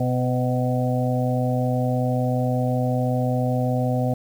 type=harmonic tone with a mistuned harmonic; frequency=125.3 Hz; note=B2; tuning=25 cents sharp; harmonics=1 / 2 / 4 / 5 / 6; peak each=-22 / -25 / -28 / -29 / -30 dBFS; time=0-4.14 s; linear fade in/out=5 ms; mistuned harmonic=4; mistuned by=+22 cents; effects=8-bit